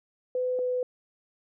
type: tone pair in turn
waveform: sine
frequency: 504 / 500.8 Hz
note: B4 / B4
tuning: +35 / +24 cents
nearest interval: unison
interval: 11 cents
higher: first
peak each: -25 dBFS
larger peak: neither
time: 0.35-0.59 / 0.59-0.83 s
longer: neither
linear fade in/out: 2 ms
effects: none